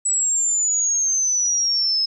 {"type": "exponential sweep", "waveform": "sine", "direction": "down", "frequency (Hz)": [7920, 5140], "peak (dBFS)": -17, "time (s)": [0.05, 2.06], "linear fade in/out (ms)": 10, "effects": []}